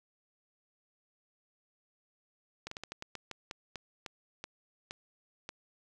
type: slowing click train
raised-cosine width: 0.2 ms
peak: -23 dBFS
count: 14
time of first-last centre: 2.67-5.491 s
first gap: 44 ms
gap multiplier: 1.24
effects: none